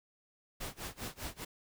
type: noise with tremolo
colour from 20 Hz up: pink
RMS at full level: -40 dBFS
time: 0.6-1.45 s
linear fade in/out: 10 ms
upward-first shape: sine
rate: 5 Hz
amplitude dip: 95%
effects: none